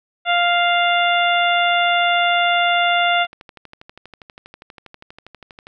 harmonic tone, 698.5 Hz, F5, in tune, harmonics 1 / 2 / 3 / 4 / 5, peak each -17 / -20 / -22 / -23 / -24 dBFS, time 0.25-3.27 s, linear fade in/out 50 ms
click train, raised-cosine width 0.3 ms, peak -23 dBFS, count 31, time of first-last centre 3.25-5.669 s, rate 12.4 Hz
effects none

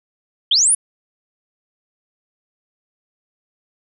sine linear sweep, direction up, 2955 to 10548 Hz, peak -11 dBFS, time 0.51-0.75 s, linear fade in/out 5 ms, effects none

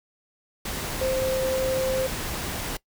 sine tone in noise, 523.3 Hz, C5, in tune, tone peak -23 dBFS, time 1.01-2.07 s, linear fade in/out 5 ms, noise pink, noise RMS -31 dBFS, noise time 0.65-2.77 s, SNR +5 dB, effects noise-tail reverb RT60 0.1 s tail -21 dB re dry

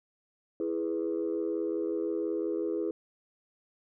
sine chord, E major, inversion none, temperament equal, 329.6 / 415.3 / 493.9 Hz, E4 / G#4 / B4, 0 / 0 / 0 cents, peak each -31 / -32 / -35 dBFS, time 0.6-2.91 s, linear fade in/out 2 ms, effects tanh soft clip ceiling -22 dBFS

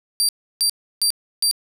25% pulse tone bursts, 4699 Hz, D8, in tune, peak -11 dBFS, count 4, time 0.2-1.512 s, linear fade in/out 0 ms, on 88 ms, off 320 ms, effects none

